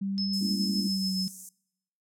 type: tone with pitch glide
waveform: sine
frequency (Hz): 196 to 187.58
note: G3 to F#3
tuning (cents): 0 to +24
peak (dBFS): -28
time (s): 0.01-1.28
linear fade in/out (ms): 10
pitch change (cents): -76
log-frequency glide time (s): 0.8-1.17
type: tone with tremolo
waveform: sine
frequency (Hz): 5200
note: E8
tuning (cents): -24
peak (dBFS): -29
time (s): 0.18-1.28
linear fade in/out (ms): 0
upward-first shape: sine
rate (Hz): 7.1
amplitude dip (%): 50
type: high-pass noise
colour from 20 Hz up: white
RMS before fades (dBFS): -40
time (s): 0.33-1.49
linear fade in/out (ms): 2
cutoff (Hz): 6300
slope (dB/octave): 48
type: chord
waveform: sine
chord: A# half-diminished seventh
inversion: third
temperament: equal with one note detuned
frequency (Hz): 207.7 / 228.3 / 277.2 / 329.6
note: G#3 / A#3 / C#4 / E4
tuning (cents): 0 / -36 / 0 / 0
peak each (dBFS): -35 / -35 / -37 / -40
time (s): 0.41-0.88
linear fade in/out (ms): 5
effects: noise-tail reverb RT60 0.8 s tail -25 dB re dry + low-pass 10000 Hz 12 dB/octave